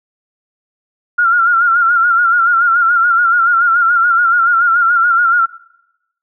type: tone with vibrato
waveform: sine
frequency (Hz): 1392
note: F6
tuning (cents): -6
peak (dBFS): -8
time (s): 1.18-5.46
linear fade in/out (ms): 10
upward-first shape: sine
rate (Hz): 7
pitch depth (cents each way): 69
effects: noise-tail reverb RT60 0.9 s tail -21 dB re dry